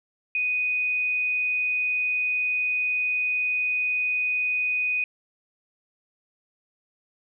sine tone, 2489 Hz, D#7, in tune, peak -22 dBFS, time 0.35-5.04 s, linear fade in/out 2 ms, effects none

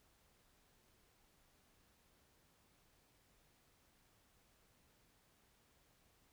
silence, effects pink hiss -73 dBFS RMS until 6.32 s

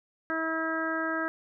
harmonic tone, 322.7 Hz, E4, 37 cents flat, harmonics 1 / 2 / 3 / 4 / 5 / 6, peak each -33 / -35 / -41 / -34 / -32 / -42 dBFS, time 0.3-1.28 s, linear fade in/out 0 ms, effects none

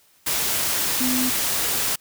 sine tone in noise, 253.3 Hz, B3, 44 cents sharp, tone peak -22 dBFS, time 1-1.3 s, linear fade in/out 10 ms, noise white, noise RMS -23 dBFS, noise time 0.26-1.96 s, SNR -2 dB, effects white hiss -58 dBFS RMS until 2 s

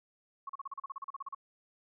sine tone bursts, 1100 Hz, C#6, 14 cents flat, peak -37 dBFS, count 15, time 0.47-1.348 s, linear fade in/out 5 ms, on 24 ms, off 37 ms, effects none

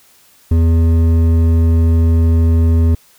triangle tone with hard clipping, 82.41 Hz, E2, in tune, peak -10 dBFS, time 0.51-2.95 s, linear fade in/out 5 ms, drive 13 dB, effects white hiss -49 dBFS RMS until 3.18 s

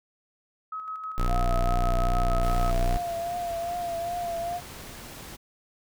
sine tone with tremolo, 1278 Hz, D#6, 46 cents sharp, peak -31 dBFS, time 0.72-2.71 s, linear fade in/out 5 ms, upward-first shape square, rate 6.3 Hz, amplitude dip 40%
square tone, 30.35 Hz, B0, 29 cents flat, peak -23 dBFS, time 1.18-2.97 s, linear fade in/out 0 ms
sine tone with vibrato, 690 Hz, F5, 21 cents flat, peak -28 dBFS, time 1.27-4.61 s, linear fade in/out 50 ms, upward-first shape triangle, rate 2.5 Hz, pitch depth 45 cents each way
pink noise, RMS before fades -42 dBFS, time 2.42-5.37 s, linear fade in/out 20 ms
effects none

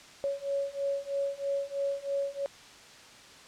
sine beating tone pair, 556 / 559.1 Hz, C#5 / C#5, +5 / +15 cents, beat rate 3.1 Hz, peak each -33 / -32 dBFS, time 0.24-2.46 s, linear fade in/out 0 ms, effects white hiss -51 dBFS RMS until 3.47 s + low-pass 6000 Hz 12 dB/octave

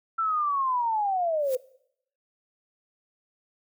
sine linear sweep, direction down, 1347 to 495.5 Hz, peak -23 dBFS, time 0.18-1.57 s, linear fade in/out 10 ms
blue noise with exponential growth, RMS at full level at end -36 dBFS, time 1.37-1.55 s, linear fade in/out 0 ms, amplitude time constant 37 ms
effects noise-tail reverb RT60 0.7 s tail -21 dB re dry

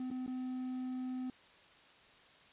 triangle tone with dropouts, 255.2 Hz, C4, 43 cents flat, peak -35 dBFS, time 0-1.3 s, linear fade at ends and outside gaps 2 ms, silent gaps 0.104-0.112 / 0.264-0.277 s, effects white hiss -61 dBFS RMS until 2.52 s + resampled to 8000 Hz

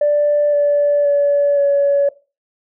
sine tone with pitch steps, 587.3 / 579.9 / 572.6 / 565.3 Hz, D5 / D5 / D5 / C#5, 0 / -22 / -44 / +34 cents, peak -10 dBFS, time 0.01-2.09 s, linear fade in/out 5 ms, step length 520 ms, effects noise-tail reverb RT60 0.3 s tail -19 dB re dry + tanh soft clip ceiling -7 dBFS

